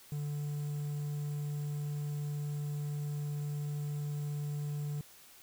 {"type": "tone with quantisation", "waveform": "triangle", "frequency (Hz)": 146.83, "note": "D3", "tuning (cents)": 0, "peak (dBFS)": -32, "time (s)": [0.12, 5.01], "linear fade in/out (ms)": 2, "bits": 10, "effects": ["white hiss -57 dBFS RMS until 5.42 s"]}